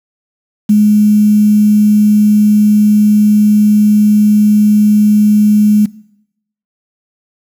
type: tone with quantisation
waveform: sine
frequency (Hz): 210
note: G#3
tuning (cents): +19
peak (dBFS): -4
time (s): 0.69-5.86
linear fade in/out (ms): 10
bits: 5
effects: noise-tail reverb RT60 0.8 s tail -21 dB re dry